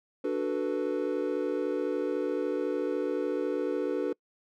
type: chord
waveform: triangle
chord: B minor seventh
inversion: first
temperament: equal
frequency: 293.7 / 370 / 440 / 493.9 Hz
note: D4 / F#4 / A4 / B4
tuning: 0 / 0 / 0 / 0 cents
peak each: -31 dBFS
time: 0.24-4.13 s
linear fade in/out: 5 ms
effects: noise-tail reverb RT60 0.1 s tail -26 dB re dry